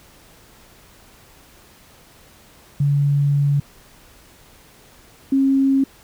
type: tone pair in turn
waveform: sine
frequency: 142.6 / 270.7 Hz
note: C#3 / C#4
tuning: +49 / -41 cents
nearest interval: major seventh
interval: 1110 cents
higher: second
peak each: -14 / -13 dBFS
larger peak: second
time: 2.8-3.6 / 5.32-5.84 s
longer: first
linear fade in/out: 5 ms
effects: pink hiss -49 dBFS RMS until 6.03 s